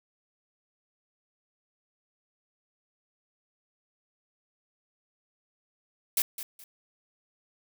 blue noise with echo, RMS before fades -25 dBFS, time 6.17-6.22 s, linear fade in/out 2 ms, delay 210 ms, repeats 2, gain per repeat -12 dB, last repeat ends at 6.64 s, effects none

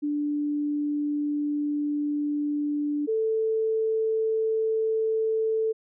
sine tone pair in turn, 293.7 / 442.1 Hz, D4 / A4, 0 / +8 cents, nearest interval perfect fifth, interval 708 cents, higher second, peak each -24 / -22 dBFS, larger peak second, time 0.02-3.07 / 3.07-5.73 s, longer first, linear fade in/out 20 ms, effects none

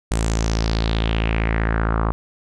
sawtooth tone with low-pass filter sweep, 55.4 Hz, A1, 13 cents sharp, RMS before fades -20 dBFS, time 0.11-2.12 s, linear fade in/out 0 ms, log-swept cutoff 8800 to 1100 Hz, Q 3.6, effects none

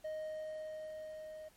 triangle tone with level ramp, 622.3 Hz, D#5, in tune, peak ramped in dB -36 to -44 dBFS, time 0.04-1.49 s, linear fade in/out 10 ms, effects pink hiss -66 dBFS RMS until 1.56 s + MP3 64 kbps

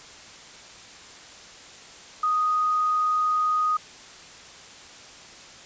sine tone, 1244.5 Hz, D#6, in tune, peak -20 dBFS, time 2.23-3.77 s, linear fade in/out 5 ms, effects white hiss -45 dBFS RMS until 5.65 s + resampled to 16000 Hz

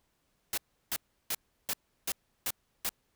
white noise bursts, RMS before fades -32 dBFS, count 7, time 0.53-2.892 s, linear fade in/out 2 ms, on 46 ms, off 340 ms, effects pink hiss -75 dBFS RMS until 3.15 s

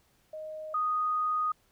sine tone pair in turn, 622.3 / 1242 Hz, D#5 / D#6, 0 / -3 cents, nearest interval octave, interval 1197 cents, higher second, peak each -37 / -26 dBFS, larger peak second, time 0.33-0.74 / 0.74-1.52 s, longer second, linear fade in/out 5 ms, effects pink hiss -68 dBFS RMS until 1.71 s

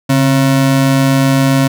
square ring-modulated tone, 203.2 Hz, G#3, 38 cents flat, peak -6 dBFS, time 0.09-1.68 s, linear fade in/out 10 ms, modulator 63.8 Hz, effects none

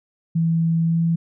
sine tone with pitch glide, 164.81 to 166.53 Hz, E3 to E3, 0 to +18 cents, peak -16 dBFS, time 0.35-1.16 s, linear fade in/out 10 ms, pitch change +18 cents, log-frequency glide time 0.83-1.02 s, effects none

